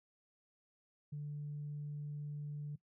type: tone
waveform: sine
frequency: 147 Hz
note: D3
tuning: 2 cents sharp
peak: -39 dBFS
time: 1.12-2.76 s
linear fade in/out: 10 ms
effects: noise-tail reverb RT60 0.1 s tail -19 dB re dry + tanh soft clip ceiling -36 dBFS